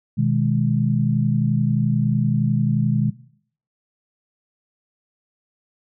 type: chord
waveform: sine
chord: G# minor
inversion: first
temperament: just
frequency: 124.59 / 155.74 / 207.7 Hz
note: B2 / D#3 / G#3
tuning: +16 / +2 / 0 cents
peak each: -20 / -21 / -21 dBFS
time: 0.17-3.11 s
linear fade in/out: 20 ms
effects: noise-tail reverb RT60 0.6 s tail -18 dB re dry